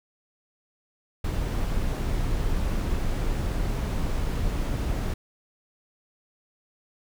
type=noise; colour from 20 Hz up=brown; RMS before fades=-26 dBFS; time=1.24-5.14 s; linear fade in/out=5 ms; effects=none